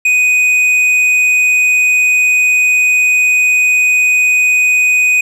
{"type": "tone with tanh clipping", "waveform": "triangle", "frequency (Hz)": 2492, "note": "D#7", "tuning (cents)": 2, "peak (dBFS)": -9, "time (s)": [0.05, 5.21], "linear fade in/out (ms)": 5, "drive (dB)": 11, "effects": []}